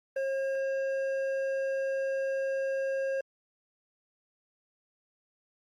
triangle tone with hard clipping, 539 Hz, C#5, 49 cents flat, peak -30 dBFS, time 0.16-3.21 s, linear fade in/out 5 ms, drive 11 dB, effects Opus 24 kbps

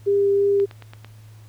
sine tone with vibrato, 399.8 Hz, G4, 34 cents sharp, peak -15 dBFS, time 0.06-0.66 s, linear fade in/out 20 ms, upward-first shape triangle, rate 3 Hz, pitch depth 9 cents each way
click train, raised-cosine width 0.3 ms, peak -24 dBFS, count 5, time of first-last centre 0.6-1.046 s, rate 8.96 Hz
effects added 108 Hz sine -42 dBFS peak until 1.48 s + pink hiss -56 dBFS RMS until 1.48 s

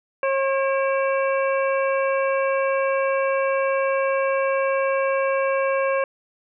harmonic tone with a mistuned harmonic, 541 Hz, C#5, 42 cents flat, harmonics 1 / 2 / 3 / 4 / 5, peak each -20 / -26 / -30 / -32 / -34 dBFS, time 0.23-6.04 s, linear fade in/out 2 ms, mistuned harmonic 4, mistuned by +110 cents, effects none

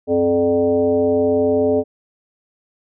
sine tone with frequency modulation, 429.8 Hz, A4, 41 cents flat, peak -13 dBFS, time 0.07-1.84 s, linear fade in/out 50 ms, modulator 167 Hz, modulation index 1.1, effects none

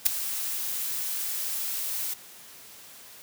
blue noise with ADSR envelope, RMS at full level -17 dBFS, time 0.05-2.14 s, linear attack 14 ms, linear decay 9 ms, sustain -14 dB, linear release 7 ms, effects white hiss -48 dBFS RMS until 3.22 s + high-pass 80 Hz 12 dB/octave

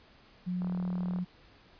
sine tone, 180 Hz, F#3, 47 cents flat, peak -30 dBFS, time 0.46-1.25 s, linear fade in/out 20 ms
click train, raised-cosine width 1 ms, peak -30 dBFS, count 23, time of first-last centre 0.62-1.187 s, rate 38.8 Hz
effects pink hiss -59 dBFS RMS until 1.79 s + resampled to 11025 Hz

